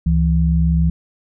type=tone pair together; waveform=sine; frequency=69.29 / 164.81 Hz; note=C#2 / E3; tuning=0 / 0 cents; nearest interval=octave + minor third; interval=1500 cents; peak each=-15 dBFS; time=0.06-0.9 s; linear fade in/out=5 ms; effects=none